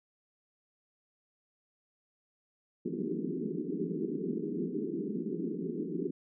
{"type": "band-pass noise", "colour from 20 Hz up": "white", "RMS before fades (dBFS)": -35, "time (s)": [2.85, 6.11], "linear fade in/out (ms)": 10, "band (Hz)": [160, 420], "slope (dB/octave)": 96, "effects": []}